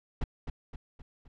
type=noise with echo; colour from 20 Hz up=brown; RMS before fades=-28 dBFS; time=0.21-0.24 s; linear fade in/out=5 ms; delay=260 ms; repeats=4; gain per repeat=-6 dB; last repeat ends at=1.28 s; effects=low-pass 4000 Hz 12 dB/octave